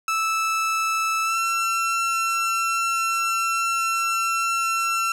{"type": "tone with pitch glide", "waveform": "30% pulse", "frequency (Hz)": [1314, 1349.4], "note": ["E6", "E6"], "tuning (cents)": [-6, 40], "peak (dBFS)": -18, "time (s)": [0.08, 5.12], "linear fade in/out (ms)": 2, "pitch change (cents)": 46, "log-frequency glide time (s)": [1.23, 1.4], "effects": ["low-pass 12000 Hz 12 dB/octave", "9-bit"]}